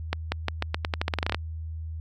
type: accelerating click train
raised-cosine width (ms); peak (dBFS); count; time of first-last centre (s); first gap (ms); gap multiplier
0.3; -9; 16; 0.13-1.346; 190; 0.86
effects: added 80 Hz sine -32 dBFS peak until 2 s